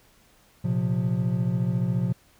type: chord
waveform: triangle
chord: Bb suspended second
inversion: none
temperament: equal with one note detuned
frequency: 116.54 / 130.81 / 177.46 Hz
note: Bb2 / C3 / F3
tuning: 0 / 0 / +28 cents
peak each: -25 / -25 / -24 dBFS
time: 0.64-2.13 s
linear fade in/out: 10 ms
effects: pink hiss -59 dBFS RMS until 2.39 s